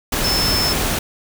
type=tone in noise; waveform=sine; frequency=5274 Hz; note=E8; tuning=in tune; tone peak=-18 dBFS; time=0.24-0.73 s; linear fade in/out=5 ms; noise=pink; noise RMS=-20 dBFS; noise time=0.12-0.99 s; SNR=-1 dB; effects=none